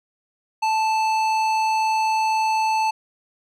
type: tone with tanh clipping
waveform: sine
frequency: 878 Hz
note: A5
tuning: 4 cents flat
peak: -20 dBFS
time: 0.62-2.91 s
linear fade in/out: 10 ms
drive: 15 dB
effects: none